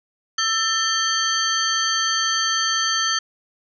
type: tone cluster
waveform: sine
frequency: 1327 / 1787 / 3165 / 4502 / 6170 Hz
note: E6 / A6 / G7 / C#8 / G8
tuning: +11 / +26 / +16 / +26 / -28 cents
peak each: -25 dBFS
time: 0.38-3.19 s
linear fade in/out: 5 ms
effects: none